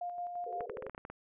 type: tone with tremolo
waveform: sine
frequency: 705 Hz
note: F5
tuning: 16 cents sharp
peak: -35 dBFS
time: 0.01-0.66 s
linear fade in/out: 5 ms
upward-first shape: square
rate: 5.8 Hz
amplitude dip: 40%
type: band-pass noise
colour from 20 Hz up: white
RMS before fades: -44 dBFS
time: 0.46-0.89 s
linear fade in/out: 5 ms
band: 390 to 530 Hz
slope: 96 dB/octave
type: clicks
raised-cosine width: 0.5 ms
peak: -27 dBFS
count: 10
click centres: 0.607 / 0.697 / 0.771 / 0.824 / 0.866 / 0.896 / 0.948 / 0.979 / 1.051 / 1.1 s
effects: low-pass 2000 Hz 12 dB/octave